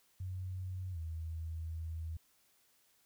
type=tone with pitch glide; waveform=sine; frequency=92.5 to 80.99 Hz; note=F#2 to E2; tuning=0 to -30 cents; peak=-38 dBFS; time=0.2-2.17 s; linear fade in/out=5 ms; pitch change=-230 cents; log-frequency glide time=0.92-0.98 s; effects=white hiss -71 dBFS RMS until 3.05 s